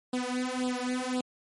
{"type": "tone with flanger", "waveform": "sawtooth", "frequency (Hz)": 251.6, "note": "B3", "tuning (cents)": 32, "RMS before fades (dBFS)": -31, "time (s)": [0.13, 1.21], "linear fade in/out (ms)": 5, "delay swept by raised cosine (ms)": [0.23, 3.53], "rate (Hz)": 1.9, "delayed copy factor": 0.95, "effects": ["MP3 48 kbps"]}